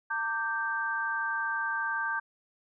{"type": "chord", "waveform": "sine", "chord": "G minor", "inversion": "first", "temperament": "equal with one note detuned", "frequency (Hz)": [909.5, 1174.7, 1568], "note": ["Bb5", "D6", "G6"], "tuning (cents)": [-43, 0, 0], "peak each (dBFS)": [-35, -36, -30], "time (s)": [0.1, 2.2], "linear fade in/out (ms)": 10, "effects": []}